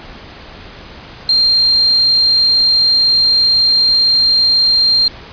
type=tone; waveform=sine; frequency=4186 Hz; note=C8; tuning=in tune; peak=-8 dBFS; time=1.29-5.08 s; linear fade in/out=2 ms; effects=pink hiss -34 dBFS RMS until 5.32 s + resampled to 11025 Hz